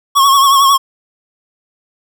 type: tone with vibrato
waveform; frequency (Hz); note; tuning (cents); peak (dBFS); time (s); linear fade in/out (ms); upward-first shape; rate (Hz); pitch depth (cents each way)
square; 1100; C#6; -14; -7; 0.15-0.78; 20; triangle; 11; 63
effects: none